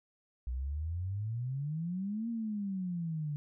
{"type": "exponential two-way sweep", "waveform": "sine", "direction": "up then down", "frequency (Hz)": [59.8, 235, 144.5], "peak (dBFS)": -33, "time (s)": [0.47, 3.36], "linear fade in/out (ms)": 0, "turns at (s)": 2.29, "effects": []}